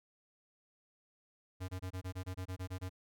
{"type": "tone bursts", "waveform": "square", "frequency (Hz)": 92.5, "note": "F#2", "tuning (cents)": 0, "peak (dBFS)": -39, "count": 12, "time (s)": [1.6, 2.896], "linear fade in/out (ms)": 20, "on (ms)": 86, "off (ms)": 24, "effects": []}